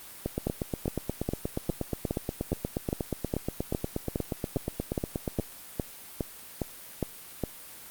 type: two click trains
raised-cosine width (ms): 2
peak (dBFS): -14 / -15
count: 18 / 44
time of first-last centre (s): 0.47-7.437 / 0.26-5.397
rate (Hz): 2.44 / 8.37
effects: white hiss -46 dBFS RMS until 7.9 s + Opus 32 kbps